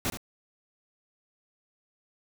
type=noise with echo; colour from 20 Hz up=pink; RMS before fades=-29 dBFS; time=0.05-0.1 s; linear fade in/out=0 ms; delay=72 ms; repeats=1; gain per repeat=-10 dB; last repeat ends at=0.172 s; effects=none